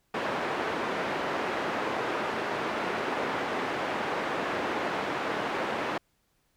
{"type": "band-pass noise", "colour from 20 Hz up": "pink", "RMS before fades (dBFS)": -31, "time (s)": [0.14, 5.98], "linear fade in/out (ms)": 5, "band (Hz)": [330, 1900], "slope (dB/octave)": 12, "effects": ["pink hiss -72 dBFS RMS until 6.56 s"]}